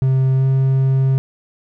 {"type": "tone with pitch glide", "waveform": "triangle", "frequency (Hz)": [132, 133.46], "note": ["C3", "C3"], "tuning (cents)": [16, 35], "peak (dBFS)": -10, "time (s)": [0.02, 1.18], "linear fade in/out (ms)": 0, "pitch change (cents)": 19, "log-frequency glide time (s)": [0.35, 0.45], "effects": []}